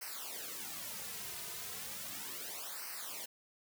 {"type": "noise with flanger", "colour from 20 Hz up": "white", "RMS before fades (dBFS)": -44, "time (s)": [0.01, 3.26], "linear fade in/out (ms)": 10, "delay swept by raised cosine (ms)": [0.28, 3.68], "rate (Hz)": 0.35, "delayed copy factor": -1, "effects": []}